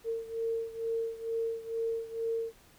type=beating tone pair; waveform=sine; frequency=454.8 / 457 Hz; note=A#4 / A#4; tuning=-43 / -34 cents; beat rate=2.2 Hz; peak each=-33 / -36 dBFS; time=0.04-2.53 s; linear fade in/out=50 ms; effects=pink hiss -60 dBFS RMS until 2.78 s